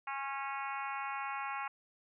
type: harmonic tone with a mistuned harmonic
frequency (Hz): 275.1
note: C#4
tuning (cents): -13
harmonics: 3 / 4 / 5 / 6 / 7 / 8 / 9 / 10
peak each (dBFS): -41 / -41 / -44 / -49 / -49 / -47 / -48 / -52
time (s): 0.07-1.68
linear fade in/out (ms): 5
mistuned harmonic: 4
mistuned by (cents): -18
effects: none